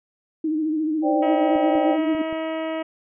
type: tone with vibrato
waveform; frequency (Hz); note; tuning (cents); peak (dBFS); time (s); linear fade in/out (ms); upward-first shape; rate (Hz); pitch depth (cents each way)
sine; 311.1; D#4; 0; -20; 0.44-2.22; 5; sine; 14; 55
type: chord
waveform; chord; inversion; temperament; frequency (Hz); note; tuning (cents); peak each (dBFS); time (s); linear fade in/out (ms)
sine; C suspended second; none; equal; 523.3 / 587.3 / 784; C5 / D5 / G5; 0 / 0 / 0; -26 / -23 / -23; 1.02-1.98; 50
type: harmonic tone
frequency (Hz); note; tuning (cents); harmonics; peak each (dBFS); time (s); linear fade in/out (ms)
320; D#4; +49; 1 / 2 / 3 / 4 / 5 / 6 / 7 / 8 / 9 / 10; -28 / -27 / -37 / -38 / -47 / -40 / -41 / -47 / -43 / -51; 1.22-2.83; 10
type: clicks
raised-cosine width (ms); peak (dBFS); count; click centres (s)
2; -26; 4; 1.557 / 1.754 / 2.15 / 2.327
effects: none